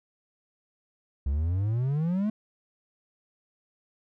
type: exponential sweep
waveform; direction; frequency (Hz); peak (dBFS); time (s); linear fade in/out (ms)
triangle; up; 65.8 to 220; -22; 1.26-2.3; 5
effects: none